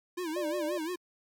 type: tone with vibrato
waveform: square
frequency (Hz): 335.8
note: E4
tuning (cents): +32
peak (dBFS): -33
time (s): 0.17-0.96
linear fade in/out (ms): 10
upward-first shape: sine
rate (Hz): 5.7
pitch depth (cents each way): 150
type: tone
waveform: sine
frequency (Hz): 595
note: D5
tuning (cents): +22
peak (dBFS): -32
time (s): 0.36-0.78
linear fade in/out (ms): 5
effects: MP3 96 kbps